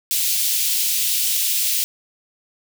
white high-pass noise, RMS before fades -20 dBFS, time 0.11-1.84 s, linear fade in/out 0 ms, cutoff 2700 Hz, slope 24 dB/octave, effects none

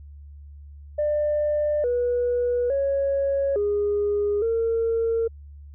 sine tone with pitch steps, 596 / 486.6 / 553 / 411.1 / 456.8 Hz, D5 / B4 / C#5 / G#4 / A#4, +25 / -26 / -4 / -18 / -35 cents, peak -19 dBFS, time 0.98-5.28 s, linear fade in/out 10 ms, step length 860 ms, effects tanh soft clip ceiling -16 dBFS + added 72 Hz sine -40 dBFS peak until 5.74 s

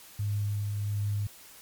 sine tone with tremolo, 102.9 Hz, G#2, 16 cents flat, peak -26 dBFS, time 0.19-1.27 s, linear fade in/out 5 ms, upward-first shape triangle, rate 1.4 Hz, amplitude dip 30%, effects white hiss -51 dBFS RMS until 1.61 s + MP3 96 kbps

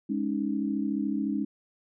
sine chord, Ab suspended fourth, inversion none, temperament equal, 207.7 / 277.2 / 311.1 Hz, Ab3 / Db4 / Eb4, 0 / 0 / 0 cents, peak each -30 / -30 / -32 dBFS, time 0.09-1.45 s, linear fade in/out 10 ms, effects none

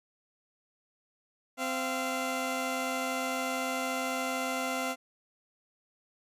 15% pulse tone pair together, 259.7 / 688 Hz, C4 / F5, -13 / -26 cents, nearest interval octave + perfect fourth, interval 1687 cents, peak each -27 dBFS, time 1.57-4.96 s, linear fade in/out 50 ms, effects resampled to 32000 Hz

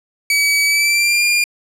sawtooth tone with pitch glide, 2280 to 2406 Hz, C#7 to D7, +48 to +41 cents, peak -9 dBFS, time 0.3-1.44 s, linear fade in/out 2 ms, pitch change +93 cents, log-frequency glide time 0.65-1.22 s, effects low-pass 12000 Hz 12 dB/octave

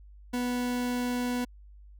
40% pulse tone, 246.1 Hz, B3, 6 cents flat, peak -27 dBFS, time 0.33-1.45 s, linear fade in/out 10 ms, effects added 50 Hz sine -48 dBFS peak until 1.99 s

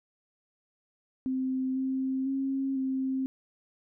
sine tone with pitch steps, 260.6 / 263.7 / 269.8 / 264.1 Hz, C4 / C4 / C#4 / C4, -7 / +14 / -47 / +16 cents, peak -27 dBFS, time 1.26-3.26 s, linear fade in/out 0 ms, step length 500 ms, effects none

